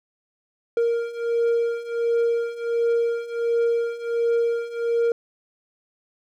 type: beating tone pair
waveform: triangle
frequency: 466 / 467.4 Hz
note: A#4 / A#4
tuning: -1 / +5 cents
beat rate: 1.4 Hz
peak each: -23 / -20 dBFS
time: 0.77-5.12 s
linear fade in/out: 2 ms
effects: none